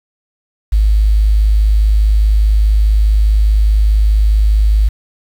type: tone with quantisation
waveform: sine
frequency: 52.4 Hz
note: G#1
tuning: 16 cents sharp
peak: -7 dBFS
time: 0.72-4.89 s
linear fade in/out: 10 ms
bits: 6
effects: none